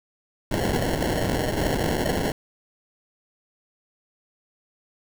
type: noise with sample-and-hold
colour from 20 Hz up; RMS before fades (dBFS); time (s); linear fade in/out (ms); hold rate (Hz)
blue; -24; 0.51-2.32; 5; 1225
effects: none